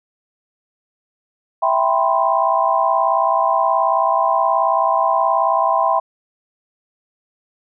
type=chord; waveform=sine; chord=C major seventh; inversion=first; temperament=equal; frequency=659.3 / 784 / 987.8 / 1046.5 Hz; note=E5 / G5 / B5 / C6; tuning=0 / 0 / 0 / 0 cents; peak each=-19 dBFS; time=1.62-6 s; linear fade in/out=10 ms; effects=none